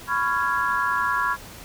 sine chord, C# dominant seventh, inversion third, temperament just, 997.9 / 1108.7 / 1385.9 / 1663.1 Hz, B5 / C#6 / E#6 / G#6, +18 / 0 / -14 / +2 cents, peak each -26 dBFS, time 0.07-1.37 s, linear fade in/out 50 ms, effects pink hiss -42 dBFS RMS until 1.64 s

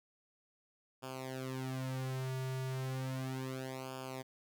sawtooth tone with flanger, 130.81 Hz, C3, in tune, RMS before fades -40 dBFS, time 1.02-4.23 s, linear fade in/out 20 ms, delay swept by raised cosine 0.5 to 3.9 ms, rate 0.34 Hz, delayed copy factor -1, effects none

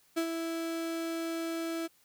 35% pulse tone with ADSR envelope, 329.8 Hz, E4, 1 cent sharp, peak -25 dBFS, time 0.16-1.88 s, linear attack 18 ms, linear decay 79 ms, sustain -6 dB, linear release 24 ms, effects white hiss -66 dBFS RMS until 2.04 s

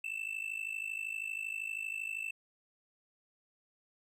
triangle tone with amplitude modulation, 2656 Hz, E7, 12 cents sharp, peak -31 dBFS, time 0.04-2.31 s, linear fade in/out 5 ms, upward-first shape sine, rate 52.7 Hz, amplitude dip 85%, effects none

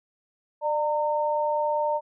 sine tone pair together, 596.8 / 915 Hz, D5 / A#5, +28 / -32 cents, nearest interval perfect fifth, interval 740 cents, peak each -25 dBFS, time 0.61-2.01 s, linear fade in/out 50 ms, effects none

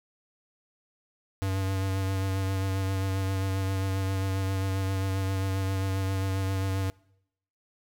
square tone with vibrato, 96 Hz, G2, 36 cents flat, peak -27 dBFS, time 1.42-6.9 s, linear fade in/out 0 ms, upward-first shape sine, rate 7.5 Hz, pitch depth 21 cents each way, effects noise-tail reverb RT60 0.8 s tail -25 dB re dry

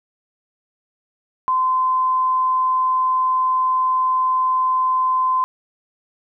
sine tone, 1030 Hz, C6, 28 cents flat, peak -15 dBFS, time 1.48-5.44 s, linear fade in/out 0 ms, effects none

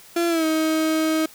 35% pulse tone with pitch glide, 340.9 to 316.2 Hz, F4 to D#4, -42 to +28 cents, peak -17 dBFS, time 0.16-1.26 s, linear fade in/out 5 ms, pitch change -130 cents, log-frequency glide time 0.28-0.45 s, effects white hiss -47 dBFS RMS until 1.34 s

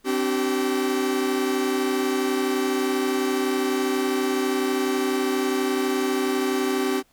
45% pulse chord, C suspended second, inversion none, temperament equal with one note detuned, 261.6 / 293.7 / 384.6 Hz, C4 / D4 / G4, 0 / 0 / -33 cents, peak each -26 / -29 / -24 dBFS, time 0.04-7.03 s, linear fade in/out 50 ms, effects pink hiss -62 dBFS RMS until 7.12 s

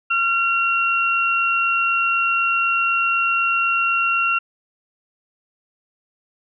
sine tone pair together, 1372 / 2744 Hz, F6 / F7, -31 / -31 cents, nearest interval octave, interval 1200 cents, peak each -19 dBFS, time 0.1-4.39 s, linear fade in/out 10 ms, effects none

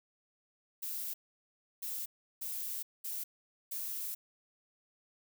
violet noise bursts at uneven times, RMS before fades -39 dBFS, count 5, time 0.82-1.14 / 1.82-2.06 / 2.41-2.83 / 3.04-3.24 / 3.71-4.15 s, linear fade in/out 10 ms, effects none

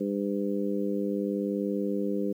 harmonic tone, 100.7 Hz, G2, 47 cents sharp, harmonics 2 / 3 / 4 / 5, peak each -30 / -32 / -33 / -34 dBFS, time 0-2.33 s, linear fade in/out 10 ms, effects 10-bit

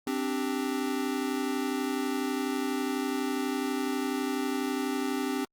square chord, C suspended second, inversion none, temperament equal, 261.6 / 293.7 / 392 Hz, C4 / D4 / G4, 0 / 0 / 0 cents, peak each -32 / -34 / -35 dBFS, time 0.07-5.45 s, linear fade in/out 2 ms, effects Opus 48 kbps

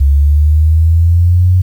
sine linear sweep, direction up, 68.6 to 92.5 Hz, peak -5 dBFS, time 0-1.62 s, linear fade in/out 10 ms, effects 7-bit

